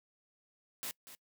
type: noise with echo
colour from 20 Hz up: white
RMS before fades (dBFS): -40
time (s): 0.83-0.91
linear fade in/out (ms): 0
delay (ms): 240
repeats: 1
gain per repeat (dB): -12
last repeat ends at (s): 1.15
effects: noise-tail reverb RT60 0.1 s tail -24 dB re dry + high-pass 150 Hz 12 dB/octave